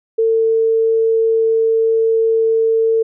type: tone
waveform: sine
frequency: 449.5 Hz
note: A4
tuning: 37 cents sharp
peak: -11 dBFS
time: 0.18-3.03 s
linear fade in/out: 10 ms
effects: none